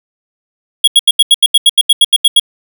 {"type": "tone bursts", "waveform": "square", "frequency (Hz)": 3322, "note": "G#7", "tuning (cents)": 0, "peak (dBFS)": -3, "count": 14, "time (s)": [0.84, 2.397], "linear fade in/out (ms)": 5, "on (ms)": 36, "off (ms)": 81, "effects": []}